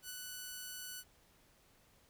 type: tone with ADSR envelope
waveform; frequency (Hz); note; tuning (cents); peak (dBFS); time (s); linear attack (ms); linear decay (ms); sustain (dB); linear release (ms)
5% pulse; 1486; F#6; +7; -31; 0.02-1.04; 75; 17; -2; 50
effects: pink hiss -68 dBFS RMS until 2.09 s